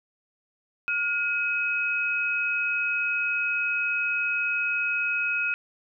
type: tone pair together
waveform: sine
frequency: 1425.5 / 2540 Hz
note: F6 / D#7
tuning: +35 / +35 cents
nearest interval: minor seventh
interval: 1000 cents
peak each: -28 / -25 dBFS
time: 0.88-5.54 s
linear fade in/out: 0 ms
effects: none